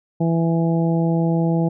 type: harmonic tone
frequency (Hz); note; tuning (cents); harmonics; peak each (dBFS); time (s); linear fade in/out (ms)
165.9; E3; +11; 1 / 2 / 3 / 4 / 5; -17 / -23 / -27 / -29 / -31; 0.2-1.69; 10
effects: none